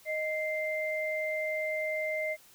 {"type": "tone pair together", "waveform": "sine", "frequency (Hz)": [622.3, 2090], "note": ["D#5", "C7"], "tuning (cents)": [0, -2], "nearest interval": "octave + major sixth", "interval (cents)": 2098, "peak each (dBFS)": [-32, -33], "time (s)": [0.05, 2.37], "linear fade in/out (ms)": 50, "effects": ["white hiss -58 dBFS RMS until 2.54 s"]}